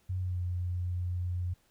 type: tone with pitch glide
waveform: sine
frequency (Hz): 92.2 to 89.21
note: F#2 to F2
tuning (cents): -6 to +37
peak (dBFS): -30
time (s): 0.09-1.54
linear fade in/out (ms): 10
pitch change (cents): -57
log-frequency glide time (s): 0.2-0.38
effects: pink hiss -69 dBFS RMS until 1.7 s